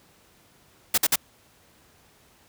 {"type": "noise bursts", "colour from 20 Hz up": "white", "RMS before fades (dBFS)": -20, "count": 3, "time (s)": [0.94, 1.158], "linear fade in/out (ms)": 5, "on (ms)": 38, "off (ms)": 52, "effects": ["pink hiss -58 dBFS RMS until 2.48 s", "high-pass 60 Hz 12 dB/octave"]}